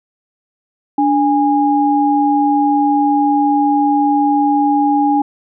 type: tone pair together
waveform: sine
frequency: 290.9 / 821.8 Hz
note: D4 / G#5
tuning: -16 / -18 cents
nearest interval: octave + tritone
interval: 1798 cents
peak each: -13 dBFS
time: 0.98-5.22 s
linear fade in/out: 5 ms
effects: none